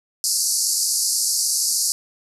pink band-pass noise, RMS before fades -21 dBFS, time 0.24-1.92 s, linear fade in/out 0 ms, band 4500 to 12000 Hz, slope 96 dB/octave, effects none

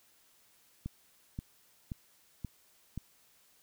click train, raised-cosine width 5 ms, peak -25 dBFS, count 5, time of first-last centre 0.86-2.976 s, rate 1.89 Hz, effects white hiss -66 dBFS RMS until 3.62 s

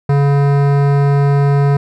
sine tone with hard clipping, 141.4 Hz, C#3, 35 cents sharp, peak -11 dBFS, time 0.09-1.77 s, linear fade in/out 5 ms, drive 17 dB, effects none

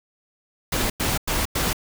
pink noise bursts, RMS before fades -23 dBFS, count 4, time 0.72-1.731 s, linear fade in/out 5 ms, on 180 ms, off 97 ms, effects none

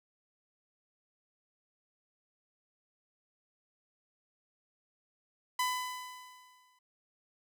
sawtooth tone with exponential decay, 1003 Hz, B5, 26 cents sharp, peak -24 dBFS, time 5.59-6.79 s, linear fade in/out 5 ms, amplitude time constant 260 ms, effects none

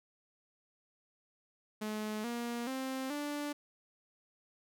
sawtooth tone with pitch steps, 213.9 / 237.3 / 263.3 / 292.2 Hz, A3 / A#3 / C4 / D4, -49 / +31 / +11 / -9 cents, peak -32 dBFS, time 1.81-3.53 s, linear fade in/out 10 ms, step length 430 ms, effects none

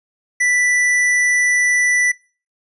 square tone, 1975.5 Hz, B6, in tune, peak -14 dBFS, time 0.4-2.12 s, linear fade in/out 10 ms, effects noise-tail reverb RT60 0.4 s tail -24 dB re dry + resampled to 24000 Hz

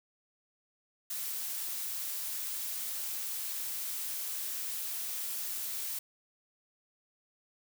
blue noise, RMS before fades -37 dBFS, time 1.1-5.99 s, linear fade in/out 5 ms, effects none

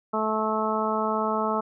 harmonic tone, 217.4 Hz, A3, 21 cents flat, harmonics 1 / 2 / 3 / 4 / 5 / 6, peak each -30 / -30 / -30 / -30 / -30 / -30 dBFS, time 0.13-1.61 s, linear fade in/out 10 ms, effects none

